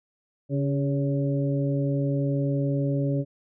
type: harmonic tone with a mistuned harmonic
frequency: 140.5 Hz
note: C#3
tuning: 24 cents sharp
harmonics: 1 / 2 / 3 / 4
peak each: -24 / -28 / -34 / -32 dBFS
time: 0.49-3.25 s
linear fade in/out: 50 ms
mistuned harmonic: 3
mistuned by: -49 cents
effects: none